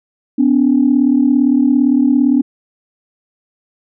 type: tone pair together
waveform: sine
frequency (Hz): 250 / 287.6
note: B3 / D4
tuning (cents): +21 / -36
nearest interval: major second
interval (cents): 243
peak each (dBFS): -11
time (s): 0.38-2.42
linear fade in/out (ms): 10
effects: tanh soft clip ceiling -1 dBFS